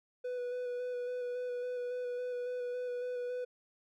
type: tone with vibrato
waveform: triangle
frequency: 493.9 Hz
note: B4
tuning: in tune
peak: -33 dBFS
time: 0.24-3.45 s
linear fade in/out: 10 ms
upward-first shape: square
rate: 3.6 Hz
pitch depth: 13 cents each way
effects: none